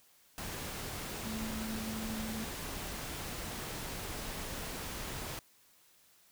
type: tone in noise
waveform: sine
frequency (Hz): 220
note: A3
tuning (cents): 0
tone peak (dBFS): -38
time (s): 1.25-2.44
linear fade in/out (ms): 0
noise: pink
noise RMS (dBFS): -41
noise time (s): 0.38-5.39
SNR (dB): 0
effects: white hiss -65 dBFS RMS until 6.31 s